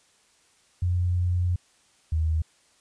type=tone pair in turn; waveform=sine; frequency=89 / 79.45 Hz; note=F2 / D#2; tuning=+33 / +37 cents; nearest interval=major second; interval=196 cents; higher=first; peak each=-21 dBFS; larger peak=neither; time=0.82-1.56 / 2.12-2.42 s; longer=first; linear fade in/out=5 ms; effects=white hiss -62 dBFS RMS until 2.8 s + resampled to 22050 Hz